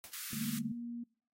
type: noise with exponential decay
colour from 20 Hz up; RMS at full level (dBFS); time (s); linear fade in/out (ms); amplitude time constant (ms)
white; -45; 0.04-0.22; 0; 38
type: high-pass noise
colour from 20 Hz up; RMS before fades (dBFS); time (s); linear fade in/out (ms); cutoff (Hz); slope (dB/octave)
white; -43; 0.13-0.59; 5; 1200; 48
type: chord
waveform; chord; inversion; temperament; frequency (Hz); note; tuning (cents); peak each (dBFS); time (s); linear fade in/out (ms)
sine; D suspended fourth; none; just; 146.83 / 195.78 / 220.2; D3 / G3 / A3; 0 / -2 / +2; -44 / -44 / -39; 0.33-0.72; 2
type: tone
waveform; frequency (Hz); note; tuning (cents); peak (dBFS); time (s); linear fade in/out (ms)
sine; 237; A#3; +29; -39; 0.4-1.04; 10
effects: noise-tail reverb RT60 0.5 s tail -24 dB re dry + AAC 48 kbps